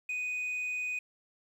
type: tone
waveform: sine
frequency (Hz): 2489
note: D#7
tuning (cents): 0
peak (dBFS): -29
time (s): 0.09-0.99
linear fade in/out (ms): 5
effects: tanh soft clip ceiling -31 dBFS + 10-bit